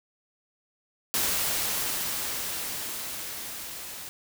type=noise with level ramp; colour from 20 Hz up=white; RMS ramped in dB=-26 to -40 dBFS; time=1.14-4.09 s; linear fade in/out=0 ms; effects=none